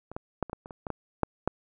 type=clicks; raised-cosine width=1 ms; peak=-27 / -20 / -13 / -26 / -19 / -28 / -27 / -20 / -17 / -9 / -11 dBFS; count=11; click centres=0.116 / 0.165 / 0.427 / 0.497 / 0.531 / 0.659 / 0.708 / 0.868 / 0.903 / 1.233 / 1.476 s; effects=none